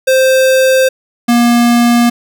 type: tone pair in turn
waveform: square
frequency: 523.3 / 238 Hz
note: C5 / A#3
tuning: 0 / +36 cents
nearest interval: octave + major second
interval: 1364 cents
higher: first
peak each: -7 dBFS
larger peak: neither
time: 0.07-0.89 / 1.28-2.1 s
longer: neither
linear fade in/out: 10 ms
effects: none